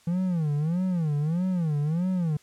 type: tone with vibrato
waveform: triangle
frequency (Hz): 164.81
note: E3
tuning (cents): 0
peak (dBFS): -21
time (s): 0.07-2.37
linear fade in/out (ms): 5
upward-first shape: sine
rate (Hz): 1.6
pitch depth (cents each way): 220
effects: white hiss -59 dBFS RMS until 2.42 s + low-pass 9000 Hz 12 dB/octave